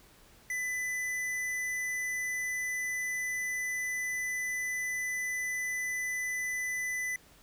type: tone with hard clipping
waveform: sine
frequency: 2000 Hz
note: B6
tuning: 21 cents sharp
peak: -33 dBFS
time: 0.5-7.16 s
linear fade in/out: 2 ms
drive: 13 dB
effects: pink hiss -59 dBFS RMS until 7.42 s